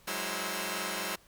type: tone cluster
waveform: 5% pulse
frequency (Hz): 184.6 / 207.7 / 323.7 / 523 / 1349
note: F#3 / G#3 / E4 / C5 / E6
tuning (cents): -4 / 0 / -31 / -1 / +40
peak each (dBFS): -28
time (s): 0.07-1.16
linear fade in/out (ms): 10
effects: pink hiss -61 dBFS RMS until 1.27 s